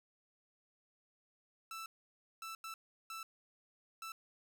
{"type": "tone bursts at uneven times", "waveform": "sawtooth", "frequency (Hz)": 1324, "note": "E6", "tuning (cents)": 7, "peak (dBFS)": -40, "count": 5, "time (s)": [[1.71, 1.86], [2.42, 2.55], [2.64, 2.74], [3.1, 3.23], [4.02, 4.12]], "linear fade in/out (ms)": 2, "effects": []}